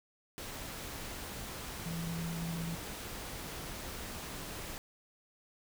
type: tone in noise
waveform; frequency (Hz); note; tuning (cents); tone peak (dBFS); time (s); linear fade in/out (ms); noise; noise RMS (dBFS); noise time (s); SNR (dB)
sine; 166.9; E3; +22; -36; 1.86-2.75; 0; pink; -43; 0.38-4.78; +4
effects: none